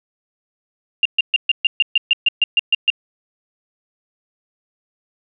sine tone bursts, 2794 Hz, F7, in tune, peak -10 dBFS, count 13, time 1.03-2.902 s, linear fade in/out 2 ms, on 24 ms, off 130 ms, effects none

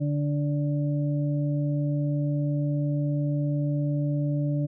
harmonic tone, 145.7 Hz, D3, 13 cents flat, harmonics 1 / 2 / 4, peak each -24 / -30 / -36 dBFS, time 0-4.67 s, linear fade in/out 20 ms, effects none

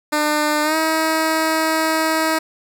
10% pulse tone with pitch glide, 300.8 to 318.7 Hz, D4 to D#4, +42 to +42 cents, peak -8 dBFS, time 0.12-2.39 s, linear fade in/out 10 ms, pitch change +100 cents, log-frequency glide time 0.63-0.76 s, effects none

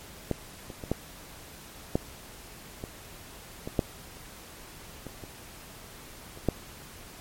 clicks, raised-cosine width 2 ms, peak -13 / -26 / -24 / -12 / -10 / -21 / -21 / -9 / -25 / -28 / -30 / -9 dBFS, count 12, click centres 0.313 / 0.702 / 0.838 / 0.916 / 1.955 / 2.839 / 3.675 / 3.792 / 5.067 / 5.238 / 6.374 / 6.487 s, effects pink hiss -47 dBFS RMS until 7.2 s + MP3 64 kbps

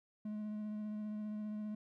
triangle tone with vibrato, 211.9 Hz, G#3, 35 cents sharp, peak -37 dBFS, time 0.25-1.75 s, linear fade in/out 5 ms, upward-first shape triangle, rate 15 Hz, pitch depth 17 cents each way, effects none

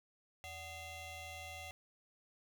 20% pulse ring-modulated tone, 663 Hz, E5, 10 cents sharp, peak -38 dBFS, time 0.44-1.71 s, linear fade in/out 0 ms, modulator 1410 Hz, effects none

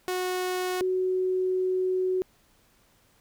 sawtooth / sine tone pair in turn, 366.1 / 371 Hz, F#4 / F#4, -18 / +5 cents, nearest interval unison, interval 23 cents, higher second, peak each -23 dBFS, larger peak neither, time 0.08-0.81 / 0.81-2.22 s, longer second, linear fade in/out 0 ms, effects pink hiss -63 dBFS RMS until 3.2 s

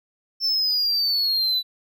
triangle exponential sweep, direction down, 5370 to 3951 Hz, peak -18 dBFS, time 0.4-1.63 s, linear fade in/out 50 ms, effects none

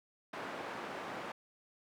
white band-pass noise, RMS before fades -43 dBFS, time 0.33-1.32 s, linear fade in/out 5 ms, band 200 to 1300 Hz, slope 12 dB/octave, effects none

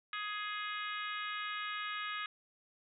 harmonic tone with a mistuned harmonic, 417.3 Hz, G#4, 8 cents sharp, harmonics 3 / 4 / 5 / 6 / 7 / 8 / 9, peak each -41 / -43 / -45 / -47 / -48 / -49 / -50 dBFS, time 0.13-2.26 s, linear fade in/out 2 ms, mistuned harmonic 5, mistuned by +15 cents, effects none

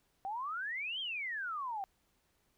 sine exponential two-way sweep, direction up then down, 753 to 3264 to 753 Hz, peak -36 dBFS, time 0.25-1.84 s, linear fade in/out 0 ms, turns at 1 s, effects pink hiss -75 dBFS RMS until 2.57 s

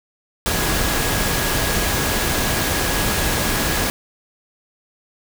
sine tone in noise, 1661.2 Hz, G#6, in tune, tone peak -30 dBFS, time 0.46-3.9 s, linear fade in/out 0 ms, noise pink, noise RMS -20 dBFS, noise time 0.46-3.9 s, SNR -13 dB, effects none

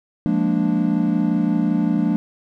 triangle chord, Bb dominant seventh, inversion second, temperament equal with one note detuned, 175.52 / 207.7 / 233.1 / 293.7 Hz, F3 / Ab3 / Bb3 / D4, +9 / 0 / 0 / 0 cents, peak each -20 dBFS, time 0.26-2.16 s, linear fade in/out 0 ms, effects none

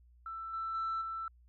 sine tone with level steps, 1330 Hz, E6, 15 cents sharp, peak -39 / -34 / -31 / -36 dBFS, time 0.26-1.28 s, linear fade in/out 2 ms, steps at 0.53 / 0.74 / 1.01 s, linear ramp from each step 10 ms, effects tanh soft clip ceiling -30 dBFS + added 60 Hz sine -59 dBFS peak until 1.48 s

